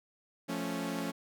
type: chord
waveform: sawtooth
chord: F augmented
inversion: none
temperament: equal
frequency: 174.61 / 220 / 277.2 Hz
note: F3 / A3 / C#4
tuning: 0 / 0 / 0 cents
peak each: -35 / -35 / -33 dBFS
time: 0.48-1.12 s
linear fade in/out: 20 ms
effects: none